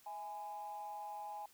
sine tone with amplitude modulation, 830.6 Hz, G#5, in tune, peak -39 dBFS, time 0.06-1.46 s, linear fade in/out 5 ms, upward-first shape sine, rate 180 Hz, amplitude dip 70%, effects tanh soft clip ceiling -36 dBFS + white hiss -66 dBFS RMS until 1.53 s

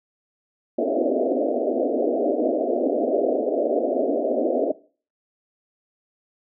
white band-pass noise, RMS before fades -22 dBFS, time 0.78-4.72 s, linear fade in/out 5 ms, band 240 to 680 Hz, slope 96 dB/octave, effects noise-tail reverb RT60 0.4 s tail -19 dB re dry

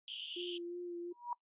white band-pass noise, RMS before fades -45 dBFS, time 0.08-0.58 s, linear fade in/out 0 ms, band 2900 to 3300 Hz, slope 96 dB/octave
sine tone with vibrato, 349.2 Hz, F4, in tune, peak -40 dBFS, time 0.36-1.13 s, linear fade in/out 10 ms, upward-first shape sine, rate 2.8 Hz, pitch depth 23 cents each way
sine tone with exponential growth, 961 Hz, B5, 48 cents flat, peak -32 dBFS, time 1.11-1.33 s, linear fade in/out 2 ms, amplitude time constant 46 ms
effects noise-tail reverb RT60 0.1 s tail -22 dB re dry + resampled to 8000 Hz

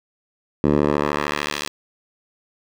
10% pulse tone with band-pass filter sweep, 73.42 Hz, D2, in tune, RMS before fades -21 dBFS, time 0.64-1.68 s, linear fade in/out 0 ms, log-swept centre 290 to 4800 Hz, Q 0.77, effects none

